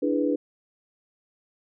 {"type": "chord", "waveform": "sine", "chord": "E dominant seventh", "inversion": "third", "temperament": "equal", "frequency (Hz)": [293.7, 329.6, 415.3, 493.9], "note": ["D4", "E4", "G#4", "B4"], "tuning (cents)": [0, 0, 0, 0], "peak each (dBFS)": [-24, -29, -30, -27], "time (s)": [0.02, 0.36], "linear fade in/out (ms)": 10, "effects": []}